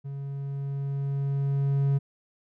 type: tone with level ramp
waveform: triangle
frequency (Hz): 139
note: C#3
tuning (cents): +5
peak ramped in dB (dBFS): -31 to -18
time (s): 0.04-1.99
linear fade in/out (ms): 20
effects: none